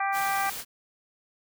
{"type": "harmonic tone", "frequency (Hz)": 393.2, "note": "G4", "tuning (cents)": 5, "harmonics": [2, 3, 4, 5, 6], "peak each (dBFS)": [-27, -31, -33, -35, -37], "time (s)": [0, 0.5], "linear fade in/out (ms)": 5}
{"type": "noise", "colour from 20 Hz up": "white", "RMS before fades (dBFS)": -36, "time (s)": [0.12, 0.65], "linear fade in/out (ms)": 50}
{"effects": []}